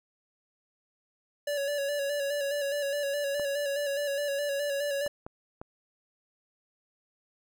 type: tone with vibrato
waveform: square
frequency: 569 Hz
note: C#5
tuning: 45 cents sharp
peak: -29 dBFS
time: 1.47-5.08 s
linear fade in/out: 5 ms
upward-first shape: square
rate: 4.8 Hz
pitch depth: 36 cents each way
type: clicks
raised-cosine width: 1 ms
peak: -26 dBFS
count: 4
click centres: 3.397 / 5.064 / 5.265 / 5.615 s
effects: none